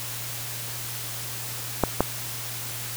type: clicks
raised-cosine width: 1 ms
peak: -4 dBFS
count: 2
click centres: 1.837 / 2.006 s
effects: added 118 Hz sine -39 dBFS peak until 2.96 s + white hiss -34 dBFS RMS until 2.96 s